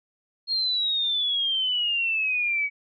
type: exponential sweep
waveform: sine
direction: down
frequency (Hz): 4281 to 2251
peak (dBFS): -22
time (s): 0.47-2.7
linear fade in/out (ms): 50
effects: none